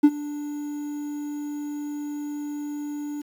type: tone with ADSR envelope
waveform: triangle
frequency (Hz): 293.7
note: D4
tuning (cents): 0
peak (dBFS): -6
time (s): 0.03-3.22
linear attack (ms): 15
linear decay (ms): 51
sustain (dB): -21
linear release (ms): 11
effects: tanh soft clip ceiling -3 dBFS + 8-bit